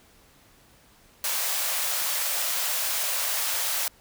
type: high-pass noise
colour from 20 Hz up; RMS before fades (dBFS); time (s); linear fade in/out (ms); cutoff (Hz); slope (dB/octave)
white; -27; 1.24-3.88; 2; 510; 48
effects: pink hiss -57 dBFS RMS until 4 s